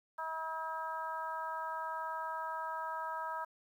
harmonic tone, 320.7 Hz, E4, 48 cents flat, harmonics 2 / 3 / 4 / 5, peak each -46 / -39 / -42 / -46 dBFS, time 0.18-3.45 s, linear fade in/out 10 ms, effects 11-bit

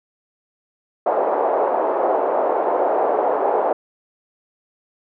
white band-pass noise, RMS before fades -19 dBFS, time 1.06-3.73 s, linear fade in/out 5 ms, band 420 to 790 Hz, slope 24 dB/octave, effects none

